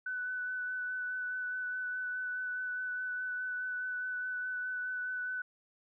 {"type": "tone with vibrato", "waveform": "sine", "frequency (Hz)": 1496, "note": "F#6", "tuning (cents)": 19, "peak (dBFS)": -34, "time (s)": [0.06, 5.42], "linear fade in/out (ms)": 5, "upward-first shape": "sine", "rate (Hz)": 4.8, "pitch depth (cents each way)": 15, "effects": []}